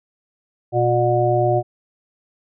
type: harmonic tone with a mistuned harmonic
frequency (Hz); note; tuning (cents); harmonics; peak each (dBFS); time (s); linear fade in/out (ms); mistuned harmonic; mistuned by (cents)
120; B2; -49; 1 / 3 / 5 / 6; -20 / -20 / -20 / -20; 0.72-1.63; 50; 6; +20
effects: none